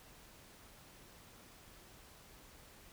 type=silence; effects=pink hiss -59 dBFS RMS until 2.92 s